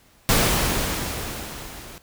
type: noise with level ramp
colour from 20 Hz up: pink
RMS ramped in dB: -17 to -41 dBFS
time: 0.29-1.98 s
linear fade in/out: 0 ms
effects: pink hiss -56 dBFS RMS until 2.02 s